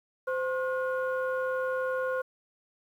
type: tone cluster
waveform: sine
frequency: 516 / 1071 / 1439 Hz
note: C5 / C6 / F#6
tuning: -24 / +40 / -49 cents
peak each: -28 / -36 / -34 dBFS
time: 0.27-2.22 s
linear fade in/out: 10 ms
effects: tanh soft clip ceiling -20 dBFS + 10-bit